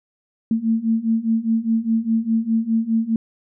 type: beating tone pair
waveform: sine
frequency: 222.7 / 227.6 Hz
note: A3 / A#3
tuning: +21 / -41 cents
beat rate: 4.9 Hz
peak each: -21 / -19 dBFS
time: 0.51-3.16 s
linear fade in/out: 2 ms
effects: none